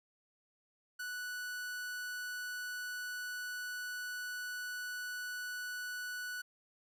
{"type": "tone", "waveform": "45% pulse", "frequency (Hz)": 1480, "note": "F#6", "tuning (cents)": 0, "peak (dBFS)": -39, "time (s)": [0.99, 6.42], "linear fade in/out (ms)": 10, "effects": []}